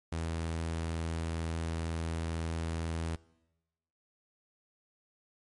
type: tone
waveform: sawtooth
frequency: 82.1 Hz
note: E2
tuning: 6 cents flat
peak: -29 dBFS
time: 0.12-3.16 s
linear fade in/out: 5 ms
effects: noise-tail reverb RT60 1.0 s tail -22 dB re dry + MP3 48 kbps